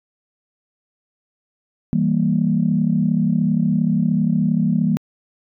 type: chord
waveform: sine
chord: E diminished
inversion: none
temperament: equal with one note detuned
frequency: 163.11 / 196 / 233.1 Hz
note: E3 / G3 / Bb3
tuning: -18 / 0 / 0 cents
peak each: -19 dBFS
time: 1.93-4.97 s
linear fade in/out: 0 ms
effects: tanh soft clip ceiling -5 dBFS